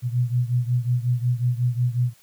sine beating tone pair, 121.1 / 126.6 Hz, B2 / B2, -34 / +43 cents, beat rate 5.5 Hz, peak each -21 / -24 dBFS, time 0.02-2.14 s, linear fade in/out 50 ms, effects white hiss -56 dBFS RMS until 2.22 s

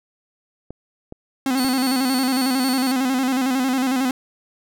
clicks, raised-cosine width 2 ms, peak -21 dBFS, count 3, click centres 0.706 / 1.124 / 1.648 s
45% pulse tone with vibrato, 260.1 Hz, C4, 10 cents flat, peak -18 dBFS, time 1.46-4.11 s, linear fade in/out 2 ms, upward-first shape square, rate 11 Hz, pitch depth 60 cents each way
sawtooth tone with tremolo, 4435 Hz, C#8, in tune, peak -23 dBFS, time 1.57-2.92 s, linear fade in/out 5 ms, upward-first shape sine, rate 3.8 Hz, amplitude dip 35%
effects none

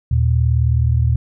sine tone pair together, 78.69 / 117.9 Hz, D#2 / A#2, +20 / +20 cents, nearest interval perfect fifth, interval 700 cents, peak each -15 dBFS, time 0.11-1.16 s, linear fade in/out 5 ms, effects none

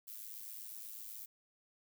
violet noise with amplitude modulation, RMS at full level -45 dBFS, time 0.07-1.26 s, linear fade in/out 10 ms, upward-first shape sine, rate 108 Hz, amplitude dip 70%, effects none

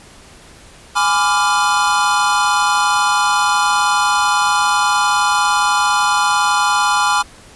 square chord, G# diminished seventh, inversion none, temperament equal with one note detuned, 830.6 / 1002.1 / 1174.7 / 1396.9 Hz, G#5 / B5 / D6 / F6, 0 / +25 / 0 / 0 cents, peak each -19 dBFS, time 0.95-7.23 s, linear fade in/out 20 ms, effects pink hiss -42 dBFS RMS until 7.55 s + resampled to 24000 Hz

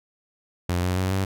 sawtooth tone with pitch steps, 88.5 / 90.99 / 93.55 / 96.18 Hz, F2 / F#2 / F#2 / G2, +23 / -28 / +20 / -32 cents, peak -18 dBFS, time 0.69-1.25 s, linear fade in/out 5 ms, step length 140 ms, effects none

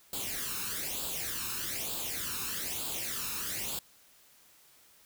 white noise with flanger, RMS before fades -36 dBFS, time 0.13-3.79 s, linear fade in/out 2 ms, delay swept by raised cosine 0.25 to 0.77 ms, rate 1.1 Hz, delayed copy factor +0.7, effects white hiss -61 dBFS RMS until 5.05 s

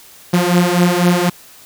sawtooth beating tone pair, 174.61 / 178.61 Hz, F3 / F3, 0 / +39 cents, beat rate 4 Hz, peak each -10 dBFS, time 0.33-1.3 s, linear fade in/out 10 ms, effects white hiss -42 dBFS RMS until 1.65 s

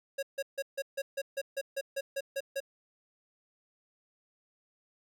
square tone bursts, 549 Hz, C#5, 17 cents flat, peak -32 dBFS, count 13, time 0.18-2.604 s, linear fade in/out 10 ms, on 48 ms, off 150 ms, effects none

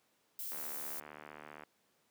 violet noise, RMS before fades -42 dBFS, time 0.39-1 s, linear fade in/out 2 ms
click train, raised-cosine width 0.5 ms, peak -33 dBFS, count 85, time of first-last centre 0.52-1.636 s, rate 75.3 Hz
effects pink hiss -74 dBFS RMS until 2.1 s + high-pass 200 Hz 12 dB/octave

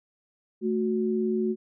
sine tone pair together, 220 / 367.6 Hz, A3 / F#4, 0 / -11 cents, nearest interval major sixth, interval 889 cents, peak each -26 dBFS, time 0.61-1.56 s, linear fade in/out 50 ms, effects none

